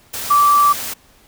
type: tone in noise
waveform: sine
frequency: 1163 Hz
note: D6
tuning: 17 cents flat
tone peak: -9 dBFS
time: 0.3-0.73 s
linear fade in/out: 10 ms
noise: white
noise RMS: -26 dBFS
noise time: 0.13-0.94 s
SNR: +14 dB
effects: pink hiss -51 dBFS RMS until 1.27 s